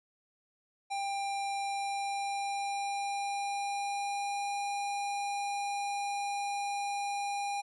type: tone with pitch glide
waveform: square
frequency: 795 to 807 Hz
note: G5 to G#5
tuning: +24 to -50 cents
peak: -33 dBFS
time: 0.9-7.62 s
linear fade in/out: 20 ms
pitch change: +26 cents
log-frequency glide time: 1.56-4.56 s
effects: resampled to 24000 Hz